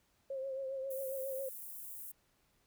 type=tone with vibrato; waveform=sine; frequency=535 Hz; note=C5; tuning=38 cents sharp; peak=-37 dBFS; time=0.3-1.49 s; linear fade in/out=5 ms; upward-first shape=triangle; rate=7.4 Hz; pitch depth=49 cents each way
type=high-pass noise; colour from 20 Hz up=white; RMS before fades=-47 dBFS; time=0.9-2.12 s; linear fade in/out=10 ms; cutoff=10000 Hz; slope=24 dB/octave
effects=pink hiss -74 dBFS RMS until 2.66 s